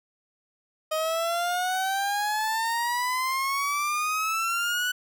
30% pulse exponential sweep, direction up, 622.3 to 1492 Hz, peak -22 dBFS, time 0.91-4.92 s, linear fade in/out 10 ms, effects none

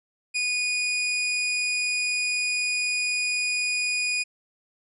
sawtooth tone, 2464 Hz, D#7, 17 cents flat, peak -20 dBFS, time 0.34-4.24 s, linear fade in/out 20 ms, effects resampled to 24000 Hz

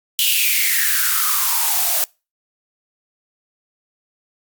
blue noise with high-pass filter sweep, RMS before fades -17 dBFS, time 0.19-2.04 s, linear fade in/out 0 ms, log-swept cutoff 3100 to 620 Hz, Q 7.1, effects noise-tail reverb RT60 0.3 s tail -26 dB re dry + Opus 48 kbps

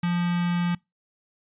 square tone with notch filter, 174.61 Hz, F3, in tune, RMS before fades -24 dBFS, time 0.03-0.75 s, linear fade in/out 5 ms, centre 540 Hz, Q 1.2, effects noise-tail reverb RT60 0.2 s tail -25 dB re dry + resampled to 8000 Hz

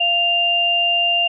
sine tone pair together, 692.3 / 2794 Hz, F5 / F7, -15 / 0 cents, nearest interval 2 octaves, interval 2415 cents, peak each -22 / -15 dBFS, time 0-1.28 s, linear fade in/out 10 ms, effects none

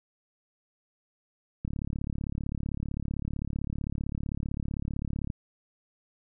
click train, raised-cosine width 5 ms, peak -20 dBFS, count 131, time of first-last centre 1.65-5.302 s, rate 35.6 Hz, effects none

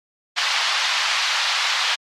white band-pass noise, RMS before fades -21 dBFS, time 0.36-1.96 s, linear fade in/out 20 ms, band 810 to 4600 Hz, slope 24 dB/octave, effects MP3 64 kbps

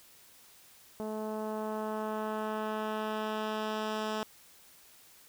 10% pulse tone with low-pass filter sweep, 215.9 Hz, A3, 33 cents flat, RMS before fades -35 dBFS, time 1-4.23 s, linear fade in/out 0 ms, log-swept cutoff 610 to 6400 Hz, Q 0.77, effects white hiss -58 dBFS RMS until 5.28 s

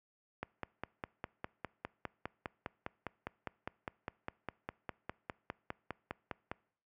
click train, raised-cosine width 0.5 ms, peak -23 dBFS, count 31, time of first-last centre 0.43-6.515 s, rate 4.93 Hz, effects noise-tail reverb RT60 0.6 s tail -24 dB re dry + high-pass 60 Hz 12 dB/octave

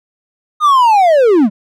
triangle linear sweep, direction down, 1244.5 to 185 Hz, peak -4 dBFS, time 0.6-1.5 s, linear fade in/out 50 ms, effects none

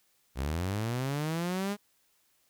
sawtooth linear sweep, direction up, 61 to 207.7 Hz, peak -26 dBFS, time 0.35-1.77 s, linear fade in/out 50 ms, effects white hiss -70 dBFS RMS until 2.49 s

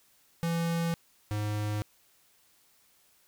square tone pair in turn, 167.7 / 105.13 Hz, E3 / G#2, +30 / +22 cents, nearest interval minor sixth, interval 808 cents, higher first, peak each -28 / -30 dBFS, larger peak first, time 0.43-0.94 / 1.31-1.82 s, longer neither, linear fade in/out 0 ms, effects white hiss -65 dBFS RMS until 3.27 s

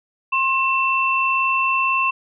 sine tone pair together, 1063 / 2679 Hz, C6 / E7, +27 / +27 cents, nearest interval octave + major third, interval 1600 cents, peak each -19 dBFS, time 0.32-2.11 s, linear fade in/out 10 ms, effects none

